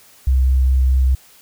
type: tone with vibrato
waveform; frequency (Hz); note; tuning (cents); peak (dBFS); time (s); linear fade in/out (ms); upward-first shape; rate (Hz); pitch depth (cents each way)
sine; 65.2; C2; -5; -10; 0.27-1.15; 5; sine; 4.8; 10
effects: tanh soft clip ceiling -7 dBFS + white hiss -48 dBFS RMS until 1.41 s